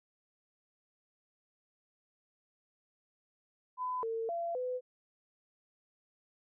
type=tone with pitch steps; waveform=sine; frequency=1006 / 452.6 / 681 / 503 Hz; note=B5 / A4 / F5 / B4; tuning=+32 / +49 / -44 / +32 cents; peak=-33 dBFS; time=3.77-4.81 s; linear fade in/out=50 ms; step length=260 ms; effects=none